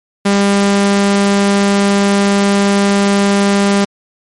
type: tone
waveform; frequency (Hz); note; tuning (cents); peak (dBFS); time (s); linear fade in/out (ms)
sawtooth; 200; G3; +35; -5; 0.25-3.85; 10
effects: MP3 48 kbps